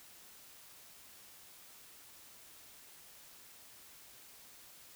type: silence
effects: white hiss -57 dBFS RMS until 4.95 s